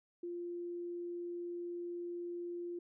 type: tone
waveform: sine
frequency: 348 Hz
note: F4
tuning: 6 cents flat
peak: -39 dBFS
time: 0.23-2.79 s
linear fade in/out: 5 ms
effects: none